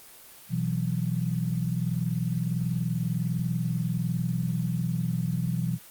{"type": "chord", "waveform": "sine", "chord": "B suspended fourth", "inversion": "none", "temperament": "equal", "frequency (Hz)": [123.47, 164.81, 185], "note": ["B2", "E3", "F#3"], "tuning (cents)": [0, 0, 0], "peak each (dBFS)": [-29, -28, -32], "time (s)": [0.49, 5.79], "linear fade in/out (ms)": 50, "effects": ["white hiss -49 dBFS RMS until 5.9 s", "Opus 24 kbps"]}